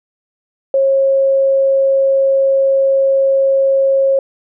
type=tone; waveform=sine; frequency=542 Hz; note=C#5; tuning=39 cents flat; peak=-9 dBFS; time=0.74-4.19 s; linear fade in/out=2 ms; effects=none